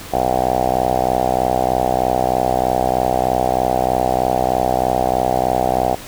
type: tone with low-pass filter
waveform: 5% pulse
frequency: 63.2 Hz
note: B1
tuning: 41 cents sharp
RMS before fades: -17 dBFS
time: 0.12-5.96 s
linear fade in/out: 20 ms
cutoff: 740 Hz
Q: 7
effects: pink hiss -34 dBFS RMS until 6.07 s